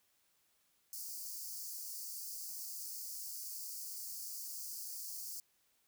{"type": "high-pass noise", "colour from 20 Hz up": "white", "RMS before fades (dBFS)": -45, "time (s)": [0.93, 5.4], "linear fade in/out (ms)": 0, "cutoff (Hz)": 4500, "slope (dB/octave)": 96, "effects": ["white hiss -75 dBFS RMS until 5.87 s"]}